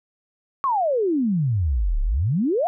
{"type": "exponential two-way sweep", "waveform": "sine", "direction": "down then up", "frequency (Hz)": [1140, 32.35, 747], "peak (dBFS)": -18, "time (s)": [0.64, 2.67], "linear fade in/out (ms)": 0, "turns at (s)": 2.01, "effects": []}